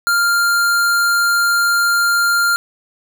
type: tone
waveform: square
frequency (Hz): 1396.9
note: F6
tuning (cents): 0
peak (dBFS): -13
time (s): 0.07-2.56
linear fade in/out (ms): 0
effects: none